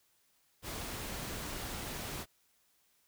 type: noise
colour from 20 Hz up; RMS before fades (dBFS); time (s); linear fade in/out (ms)
pink; -41; 0.62-2.26; 50
type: clicks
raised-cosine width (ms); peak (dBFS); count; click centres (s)
5; -37; 4; 1.124 / 1.23 / 1.337 / 2.192
effects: white hiss -72 dBFS RMS until 3.07 s